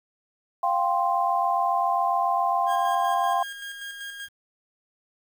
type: chord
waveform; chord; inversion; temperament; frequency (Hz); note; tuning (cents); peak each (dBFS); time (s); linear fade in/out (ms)
sine; F suspended second; none; just; 698.5 / 785.8 / 1047.7; F5 / G5 / C6; 0 / +4 / +2; -25; 0.63-3.43; 5
type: tone with tremolo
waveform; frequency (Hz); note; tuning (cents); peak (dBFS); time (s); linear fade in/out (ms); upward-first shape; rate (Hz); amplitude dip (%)
30% pulse; 1621; G#6; -42; -31; 2.66-4.29; 50; square; 5.2; 40
effects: 9-bit